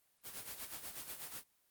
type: noise with tremolo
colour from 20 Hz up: white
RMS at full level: -44 dBFS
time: 0.23-1.44 s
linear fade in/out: 50 ms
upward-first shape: sine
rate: 8.2 Hz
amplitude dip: 65%
effects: white hiss -75 dBFS RMS until 1.7 s + Opus 24 kbps